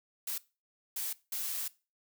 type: noise bursts at uneven times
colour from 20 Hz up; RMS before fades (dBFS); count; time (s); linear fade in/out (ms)
blue; -36; 3; 0.27-0.38 / 0.96-1.13 / 1.32-1.68; 5
effects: noise-tail reverb RT60 0.3 s tail -20 dB re dry